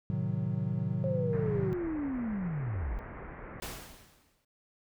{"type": "chord", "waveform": "triangle", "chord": "A diminished seventh", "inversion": "none", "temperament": "equal", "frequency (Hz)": [110, 130.81, 155.56, 185], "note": ["A2", "C3", "Eb3", "Gb3"], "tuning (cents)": [0, 0, 0, 0], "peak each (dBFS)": -33, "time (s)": [0.1, 1.73], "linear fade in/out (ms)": 0}
{"type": "linear sweep", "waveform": "sine", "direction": "down", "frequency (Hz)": [543, 38.12], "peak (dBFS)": -31, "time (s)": [1.04, 2.99], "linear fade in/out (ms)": 0}
{"type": "low-pass noise", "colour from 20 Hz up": "pink", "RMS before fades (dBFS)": -44, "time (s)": [1.33, 3.6], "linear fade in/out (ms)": 0, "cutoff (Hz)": 2100, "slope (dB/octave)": 48}
{"type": "noise with exponential decay", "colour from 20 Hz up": "pink", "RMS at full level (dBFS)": -37, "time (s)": [3.62, 4.45], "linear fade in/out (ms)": 5, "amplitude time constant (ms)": 180}
{"effects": []}